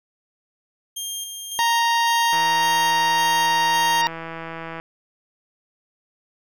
15% pulse tone with tremolo, 3200 Hz, G7, 35 cents sharp, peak -20 dBFS, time 0.96-4.02 s, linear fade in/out 10 ms, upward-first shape square, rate 1.8 Hz, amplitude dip 40%
harmonic tone, 932.3 Hz, A#5, in tune, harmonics 1 / 2 / 3 / 4 / 5 / 6, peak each -18 / -24 / -28 / -30 / -32 / -34 dBFS, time 1.59-4.07 s, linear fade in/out 0 ms
click train, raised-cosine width 0.5 ms, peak -18 dBFS, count 406, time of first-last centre 2.33-4.8 s, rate 164 Hz
effects none

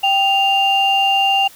sine tone pair together, 784 / 2794 Hz, G5 / F7, 0 / 0 cents, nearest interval octave + minor seventh, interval 2200 cents, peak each -14 dBFS, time 0.03-1.48 s, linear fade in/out 10 ms, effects tanh soft clip ceiling -6 dBFS + white hiss -43 dBFS RMS until 1.55 s

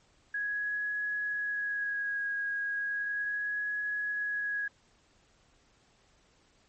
sine tone with vibrato, 1661.2 Hz, G#6, in tune, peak -30 dBFS, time 0.34-4.68 s, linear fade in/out 5 ms, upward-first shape sine, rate 0.35 Hz, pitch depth 18 cents each way, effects pink hiss -66 dBFS RMS until 6.68 s + MP3 32 kbps

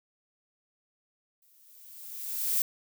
violet noise with exponential growth, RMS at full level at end -25 dBFS, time 1.42-2.62 s, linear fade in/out 2 ms, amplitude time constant 260 ms, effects none

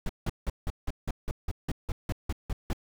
brown noise bursts, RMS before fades -29 dBFS, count 14, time 0.06-2.732 s, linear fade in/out 2 ms, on 33 ms, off 170 ms, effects none

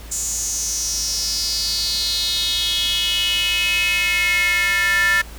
square tone with high-pass filter sweep, 196.4 Hz, G3, 4 cents sharp, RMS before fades -20 dBFS, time 0.11-5.22 s, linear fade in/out 10 ms, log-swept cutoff 7200 to 1700 Hz, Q 6, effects added 55 Hz sine -35 dBFS peak until 5.38 s + pink hiss -41 dBFS RMS until 5.38 s

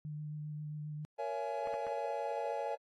sine tone with vibrato, 150.7 Hz, D3, 45 cents sharp, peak -39 dBFS, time 0.05-1.05 s, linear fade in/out 0 ms, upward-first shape sine, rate 7.5 Hz, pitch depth 14 cents each way
triangle chord, A# half-diminished seventh, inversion none, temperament just, 466.2 / 559.4 / 671.3 / 839.1 Hz, A#4 / C#5 / E5 / G#5, 0 / +16 / +31 / +18 cents, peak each -40 / -38 / -40 / -38 dBFS, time 1.18-2.76 s, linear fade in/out 20 ms
clicks, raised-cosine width 0.5 ms, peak -32 dBFS, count 3, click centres 1.673 / 1.74 / 1.868 s
effects AAC 32 kbps

